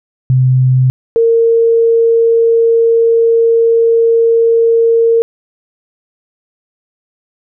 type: tone pair in turn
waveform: sine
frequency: 128.9 / 459.3 Hz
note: C3 / A#4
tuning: -26 / -26 cents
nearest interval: octave + minor seventh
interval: 2200 cents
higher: second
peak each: -6 dBFS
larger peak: neither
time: 0.3-0.9 / 1.16-5.22 s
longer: second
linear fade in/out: 0 ms
effects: none